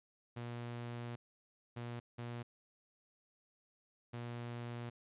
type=tone bursts at uneven times; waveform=sawtooth; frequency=119.4 Hz; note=A#2; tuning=42 cents sharp; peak=-38 dBFS; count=4; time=0.36-1.16 / 1.76-2 / 2.18-2.43 / 4.13-4.9 s; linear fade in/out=10 ms; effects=resampled to 8000 Hz